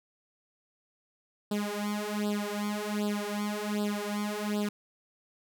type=tone with flanger; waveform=sawtooth; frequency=207.7 Hz; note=G#3; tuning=in tune; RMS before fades=-32 dBFS; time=1.51-4.69 s; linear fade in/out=5 ms; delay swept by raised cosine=0.23 to 3.93 ms; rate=1.3 Hz; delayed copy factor=+0.95; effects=none